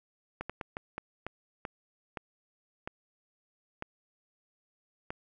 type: slowing click train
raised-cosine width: 0.5 ms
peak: -21 dBFS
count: 11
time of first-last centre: 0.41-5.105 s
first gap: 86 ms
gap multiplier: 1.35
effects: none